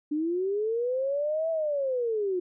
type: linear two-way sweep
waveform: sine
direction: up then down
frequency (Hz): 291.2 to 659.3 to 350.9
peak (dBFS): -25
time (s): 0.11-2.4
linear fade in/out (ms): 10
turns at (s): 1.5
effects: none